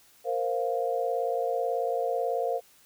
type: chord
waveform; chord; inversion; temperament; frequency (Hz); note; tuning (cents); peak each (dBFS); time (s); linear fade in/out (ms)
sine; Bb suspended second; none; just; 466.2 / 524.4 / 699.2; Bb4 / C5 / F5; 0 / +4 / +2; -30; 0.24-2.61; 50
effects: white hiss -59 dBFS RMS until 2.85 s